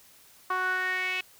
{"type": "tone with band-pass filter sweep", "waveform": "sawtooth", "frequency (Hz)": 370, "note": "F#4", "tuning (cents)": 0, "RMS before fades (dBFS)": -29, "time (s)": [0.5, 1.21], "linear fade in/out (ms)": 5, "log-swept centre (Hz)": [1200, 2600], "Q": 5.4, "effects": ["white hiss -56 dBFS RMS until 1.39 s"]}